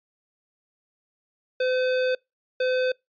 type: tone pair in turn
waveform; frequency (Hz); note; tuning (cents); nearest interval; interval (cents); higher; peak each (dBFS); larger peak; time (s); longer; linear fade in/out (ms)
square; 510 / 510; C5 / C5; -44 / -44; unison; 0; neither; -22 / -22; neither; 1.6-2.15 / 2.6-2.92; first; 5
effects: noise-tail reverb RT60 0.2 s tail -26 dB re dry + resampled to 11025 Hz